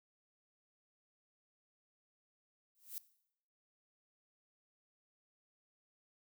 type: noise with exponential growth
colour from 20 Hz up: violet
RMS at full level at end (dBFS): -40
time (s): 2.75-2.98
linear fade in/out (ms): 0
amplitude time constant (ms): 50
effects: noise-tail reverb RT60 0.7 s tail -18 dB re dry